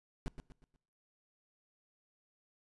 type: noise with echo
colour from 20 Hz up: brown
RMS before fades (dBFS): -36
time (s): 0.26-0.28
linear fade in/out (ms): 0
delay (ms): 120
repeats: 4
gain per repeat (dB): -8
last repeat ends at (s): 0.76
effects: noise-tail reverb RT60 0.8 s tail -24 dB re dry + resampled to 24000 Hz